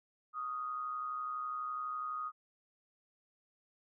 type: tone with amplitude modulation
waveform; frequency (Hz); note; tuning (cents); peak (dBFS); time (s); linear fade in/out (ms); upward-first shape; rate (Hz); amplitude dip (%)
sine; 1244.5; D#6; 0; -34; 0.33-2.32; 50; sine; 132; 50
effects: none